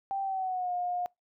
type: tone with pitch glide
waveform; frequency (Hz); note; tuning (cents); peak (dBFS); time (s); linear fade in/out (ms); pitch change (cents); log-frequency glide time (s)
sine; 783 to 713.9; G5 to F5; -2 to +38; -29; 0.11-1.06; 0; -160; 0.22-0.73
effects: noise-tail reverb RT60 0.2 s tail -26 dB re dry